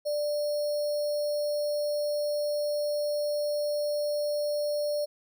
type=tone with sample-and-hold; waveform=sine; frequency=590 Hz; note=D5; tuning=8 cents sharp; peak=-26 dBFS; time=0.05-5.06 s; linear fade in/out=20 ms; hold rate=4900 Hz; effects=none